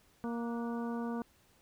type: harmonic tone with a mistuned harmonic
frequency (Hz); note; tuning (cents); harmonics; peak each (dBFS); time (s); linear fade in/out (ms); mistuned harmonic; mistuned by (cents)
234.3; A#3; +9; 1 / 2 / 3 / 4 / 5 / 6; -35 / -42 / -47 / -46 / -49 / -52; 0.24-1.22; 0; 6; +73
effects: pink hiss -67 dBFS RMS until 1.61 s